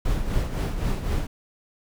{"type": "noise with tremolo", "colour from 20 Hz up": "brown", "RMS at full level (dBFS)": -22, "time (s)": [0.05, 1.27], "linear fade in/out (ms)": 5, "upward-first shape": "triangle", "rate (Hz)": 3.9, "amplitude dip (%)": 65, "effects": []}